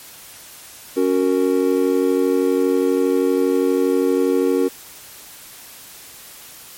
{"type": "chord", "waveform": "triangle", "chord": "F# major", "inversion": "second", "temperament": "just", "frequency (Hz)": [277.5, 370, 462.5], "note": ["C#4", "F#4", "A#4"], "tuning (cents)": [2, 0, -14], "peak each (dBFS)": -17, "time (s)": [0.96, 4.69], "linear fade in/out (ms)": 20, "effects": ["white hiss -40 dBFS RMS until 6.77 s", "MP3 64 kbps"]}